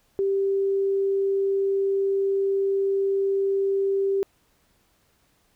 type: tone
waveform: sine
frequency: 392 Hz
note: G4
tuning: in tune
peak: -20 dBFS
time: 0.19-4.23 s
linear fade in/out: 0 ms
effects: pink hiss -65 dBFS RMS until 5.55 s